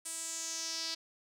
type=tone with band-pass filter sweep; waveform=sawtooth; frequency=326.7 Hz; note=E4; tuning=15 cents flat; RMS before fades=-39 dBFS; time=0.05-0.95 s; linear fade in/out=10 ms; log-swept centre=8800 to 4700 Hz; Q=4; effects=none